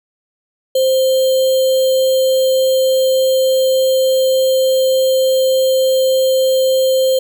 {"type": "tone with sample-and-hold", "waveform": "sine", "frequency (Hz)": 523.3, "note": "C5", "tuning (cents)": 0, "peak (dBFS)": -10, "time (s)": [0.75, 7.19], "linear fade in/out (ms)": 5, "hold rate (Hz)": 3675, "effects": []}